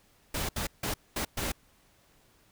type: noise bursts at uneven times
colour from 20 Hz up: pink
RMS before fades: -32 dBFS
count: 5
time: 0.34-0.49 / 0.56-0.67 / 0.83-0.94 / 1.16-1.25 / 1.37-1.52 s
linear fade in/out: 5 ms
effects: pink hiss -64 dBFS RMS until 2.51 s